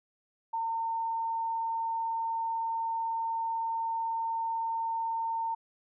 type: tone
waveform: sine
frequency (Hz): 909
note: A#5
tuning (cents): -44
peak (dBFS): -29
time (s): 0.53-5.55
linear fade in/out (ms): 10
effects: none